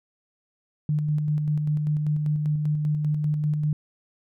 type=tone with tremolo; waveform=sine; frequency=150.6 Hz; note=D3; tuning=44 cents sharp; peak=-20 dBFS; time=0.89-3.73 s; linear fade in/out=2 ms; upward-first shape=square; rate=5.1 Hz; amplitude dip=30%; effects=none